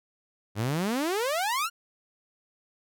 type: exponential sweep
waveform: sawtooth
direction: up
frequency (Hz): 98 to 1451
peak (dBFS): -22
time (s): 0.55-1.7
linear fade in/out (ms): 50
effects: none